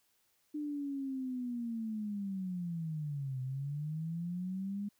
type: linear two-way sweep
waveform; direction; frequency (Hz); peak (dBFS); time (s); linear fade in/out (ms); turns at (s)
sine; down then up; 301.4 to 127.8 to 206.2; -35; 0.54-4.89; 10; 3.41
effects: white hiss -74 dBFS RMS until 4.99 s